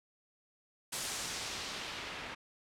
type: noise with low-pass filter sweep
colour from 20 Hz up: white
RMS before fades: -41 dBFS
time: 0.92-2.35 s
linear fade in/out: 10 ms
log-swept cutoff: 9500 to 2300 Hz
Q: 1
effects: none